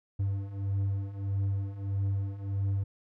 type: beating tone pair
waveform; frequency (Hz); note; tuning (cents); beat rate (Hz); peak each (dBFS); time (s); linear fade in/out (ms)
triangle; 97.5 / 99.1; G2 / G2; -9 / +19; 1.6; -32 / -28; 0.19-2.84; 10
effects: none